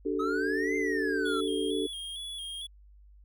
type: chord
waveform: sine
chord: D suspended fourth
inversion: none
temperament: equal with one note detuned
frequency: 293.7 / 382.4 / 440 Hz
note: D4 / G4 / A4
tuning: 0 / -43 / 0 cents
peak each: -32 dBFS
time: 0.05-1.87 s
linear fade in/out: 10 ms
type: exponential two-way sweep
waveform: triangle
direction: up then down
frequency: 1255 to 2107 to 1319 Hz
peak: -30 dBFS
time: 0.19-1.41 s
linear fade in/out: 10 ms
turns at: 0.76 s
type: tone with vibrato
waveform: square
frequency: 3314 Hz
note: G#7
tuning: 4 cents flat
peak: -37 dBFS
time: 1.25-2.67 s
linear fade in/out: 10 ms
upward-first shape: square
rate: 2.2 Hz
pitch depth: 42 cents each way
effects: added 50 Hz sine -52 dBFS peak until 3.24 s